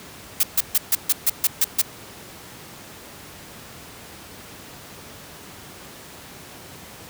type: noise bursts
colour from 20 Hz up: blue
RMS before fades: -17 dBFS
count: 9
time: 0.4-1.817 s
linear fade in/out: 5 ms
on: 33 ms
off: 140 ms
effects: pink hiss -41 dBFS RMS until 7.09 s + high-pass 80 Hz 12 dB/octave